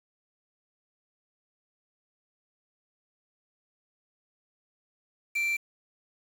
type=tone with quantisation; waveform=triangle; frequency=2349 Hz; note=D7; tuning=in tune; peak=-24 dBFS; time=5.35-5.57 s; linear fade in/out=10 ms; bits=7; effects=none